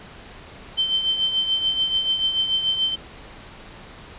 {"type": "tone with tremolo", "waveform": "sine", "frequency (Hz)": 3098, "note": "G7", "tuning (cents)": -21, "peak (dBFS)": -16, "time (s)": [0.77, 2.96], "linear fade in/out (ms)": 20, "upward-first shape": "triangle", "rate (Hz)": 6.9, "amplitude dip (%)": 65, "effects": ["pink hiss -42 dBFS RMS until 4.18 s", "resampled to 8000 Hz"]}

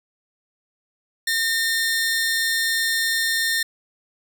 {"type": "tone pair together", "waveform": "sawtooth", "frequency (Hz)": [1821, 4193], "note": ["A#6", "C8"], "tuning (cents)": [-41, 3], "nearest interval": "octave + major second", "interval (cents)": 1444, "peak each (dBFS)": [-17, -24], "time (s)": [1.27, 3.63], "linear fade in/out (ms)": 5, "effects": []}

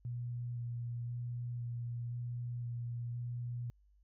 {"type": "tone with vibrato", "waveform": "sine", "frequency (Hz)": 120, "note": "B2", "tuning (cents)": -49, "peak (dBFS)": -37, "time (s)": [0.05, 3.7], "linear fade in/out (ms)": 0, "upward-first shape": "square", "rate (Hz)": 0.97, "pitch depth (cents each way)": 12, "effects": ["added 50 Hz sine -64 dBFS peak until 4.03 s"]}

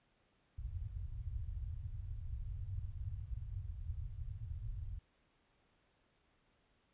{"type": "low-pass noise", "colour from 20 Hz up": "white", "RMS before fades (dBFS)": -43, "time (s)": [0.58, 4.99], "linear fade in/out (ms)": 10, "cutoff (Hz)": 110, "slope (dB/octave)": 48, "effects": ["pink hiss -75 dBFS RMS until 6.93 s", "resampled to 8000 Hz"]}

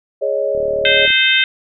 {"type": "chord", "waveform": "sine", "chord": "Ab suspended fourth", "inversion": "none", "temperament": "equal", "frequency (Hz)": [415.3, 554.4, 622.3], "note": ["Ab4", "Db5", "Eb5"], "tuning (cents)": [0, 0, 0], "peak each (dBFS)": [-22, -17, -21], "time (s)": [0.21, 1.07], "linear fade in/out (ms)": 20}
{"type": "click train", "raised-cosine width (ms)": 2, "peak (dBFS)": -20, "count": 22, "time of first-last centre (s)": [0.55, 1.104], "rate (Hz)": 37.9}
{"type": "harmonic tone", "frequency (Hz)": 520, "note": "C5", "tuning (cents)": -11, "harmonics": [3, 4, 5, 6, 7], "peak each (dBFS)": [-17, -17, -17, -17, -17], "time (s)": [0.85, 1.44], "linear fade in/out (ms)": 2}
{"effects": []}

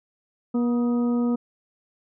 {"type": "harmonic tone with a mistuned harmonic", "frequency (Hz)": 240, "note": "B3", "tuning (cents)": -49, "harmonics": [1, 2, 3, 4, 5], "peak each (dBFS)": [-20, -30, -40, -42, -40], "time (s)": [0.54, 1.36], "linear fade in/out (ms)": 10, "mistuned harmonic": 5, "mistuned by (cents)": 71, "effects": []}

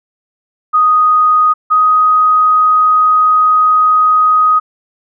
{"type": "tone pair in turn", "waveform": "sine", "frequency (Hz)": [1244.5, 1252.4], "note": ["D#6", "D#6"], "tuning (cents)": [0, 11], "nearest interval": "unison", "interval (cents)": 11, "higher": "second", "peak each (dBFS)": -6, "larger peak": "neither", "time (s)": [[0.73, 1.54], [1.7, 4.6]], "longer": "second", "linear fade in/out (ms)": 20, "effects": []}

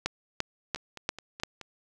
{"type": "two click trains", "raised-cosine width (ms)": 0.2, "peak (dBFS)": [-24, -10], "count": [5, 5], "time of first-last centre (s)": [[0.76, 1.613], [0.06, 1.435]], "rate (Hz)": [4.69, 2.91], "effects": []}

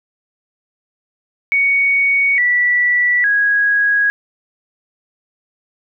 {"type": "tone with pitch steps", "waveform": "sine", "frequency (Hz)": [2233, 1958, 1654], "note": ["C#7", "B6", "G#6"], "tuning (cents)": [12, -15, -8], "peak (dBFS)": -11, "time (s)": [1.52, 4.1], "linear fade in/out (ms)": 0, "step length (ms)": 860, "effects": []}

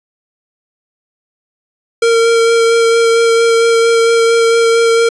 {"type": "tone with vibrato", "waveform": "square", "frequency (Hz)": 460.2, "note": "A#4", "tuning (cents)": -22, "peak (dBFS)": -8, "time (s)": [2.02, 5.09], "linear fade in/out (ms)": 5, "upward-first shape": "sine", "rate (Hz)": 4.4, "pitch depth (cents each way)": 11, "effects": ["resampled to 22050 Hz", "8-bit"]}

